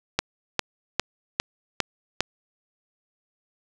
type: click train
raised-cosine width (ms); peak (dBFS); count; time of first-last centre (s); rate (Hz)
0.2; -3; 6; 0.19-2.206; 2.48
effects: none